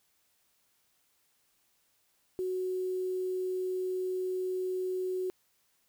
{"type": "tone with quantisation", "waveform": "sine", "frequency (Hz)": 370, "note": "F#4", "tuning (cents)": 0, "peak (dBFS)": -30, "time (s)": [2.39, 5.3], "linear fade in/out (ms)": 0, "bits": 9, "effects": ["white hiss -72 dBFS RMS until 5.88 s"]}